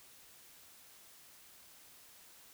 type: silence
effects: white hiss -59 dBFS RMS until 2.53 s